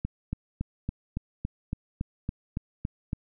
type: click train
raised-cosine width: 5 ms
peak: -17 dBFS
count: 12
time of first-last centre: 0.05-3.131 s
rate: 3.57 Hz
effects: none